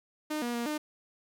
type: tone with pitch steps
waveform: sawtooth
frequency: 305.2 / 239.7 / 236.6 / 302.5 Hz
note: D#4 / A#3 / A#3 / D#4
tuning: -33 / +48 / +26 / -49 cents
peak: -27 dBFS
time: 0.3-0.78 s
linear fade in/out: 10 ms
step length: 120 ms
effects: none